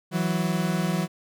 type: tone pair together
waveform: 40% pulse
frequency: 164.66 / 185 Hz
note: E3 / F#3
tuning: -2 / 0 cents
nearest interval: major second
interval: 202 cents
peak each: -25 dBFS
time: 0.11-1.08 s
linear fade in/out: 50 ms
effects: none